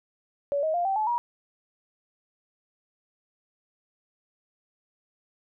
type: tone with pitch steps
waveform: sine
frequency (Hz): 568 / 630.2 / 699.3 / 775.9 / 860.9 / 955.3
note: C#5 / D#5 / F5 / G5 / A5 / A#5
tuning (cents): +42 / +22 / +2 / -18 / -38 / +42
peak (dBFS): -23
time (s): 0.52-1.18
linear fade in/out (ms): 0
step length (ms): 110
effects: none